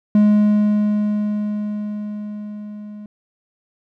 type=tone with level ramp; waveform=triangle; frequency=209.2 Hz; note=G#3; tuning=13 cents sharp; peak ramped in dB=-7 to -30 dBFS; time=0.15-3.06 s; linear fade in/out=2 ms; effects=none